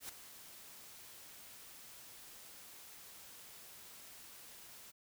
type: noise with ADSR envelope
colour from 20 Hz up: white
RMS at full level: -44 dBFS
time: 0-4.92 s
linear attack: 92 ms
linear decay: 4 ms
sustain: -11 dB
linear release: 24 ms
effects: none

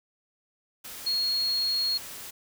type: tone in noise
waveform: sine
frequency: 4300 Hz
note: C8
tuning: 47 cents sharp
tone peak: -24 dBFS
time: 1.06-1.98 s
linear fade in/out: 10 ms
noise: white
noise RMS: -41 dBFS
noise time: 0.84-2.31 s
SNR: +14 dB
effects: none

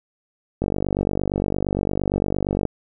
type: click train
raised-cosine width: 2 ms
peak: -8 dBFS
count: 100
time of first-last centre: 0.62-2.653 s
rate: 48.7 Hz
effects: none

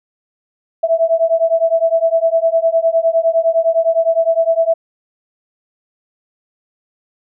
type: beating tone pair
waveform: sine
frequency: 654 / 663.8 Hz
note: E5 / E5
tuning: -14 / +12 cents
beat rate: 9.8 Hz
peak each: -14 dBFS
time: 0.83-4.74 s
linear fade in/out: 10 ms
effects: none

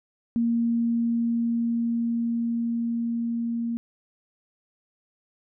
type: tone with level ramp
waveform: sine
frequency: 233.1 Hz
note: A#3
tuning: in tune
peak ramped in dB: -20 to -25 dBFS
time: 0.36-3.77 s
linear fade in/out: 0 ms
effects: none

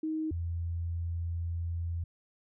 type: tone pair in turn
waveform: sine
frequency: 314.4 / 84.68 Hz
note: D#4 / E2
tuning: +18 / +47 cents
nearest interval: octave + major seventh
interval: 2271 cents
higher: first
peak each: -30 / -31 dBFS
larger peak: first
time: 0.03-0.31 / 0.31-2.04 s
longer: second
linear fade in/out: 5 ms
effects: none

